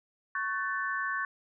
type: chord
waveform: sine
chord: F# minor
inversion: second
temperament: equal with one note detuned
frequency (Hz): 1108.7 / 1513.7 / 1760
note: C#6 / F#6 / A6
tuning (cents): 0 / +39 / 0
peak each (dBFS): -34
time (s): 0.35-1.25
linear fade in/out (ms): 2
effects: none